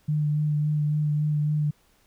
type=tone with vibrato; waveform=sine; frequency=150 Hz; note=D3; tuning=37 cents sharp; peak=-21 dBFS; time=0.08-1.71 s; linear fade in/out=10 ms; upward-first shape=sine; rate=3.6 Hz; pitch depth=17 cents each way; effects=pink hiss -63 dBFS RMS until 2.06 s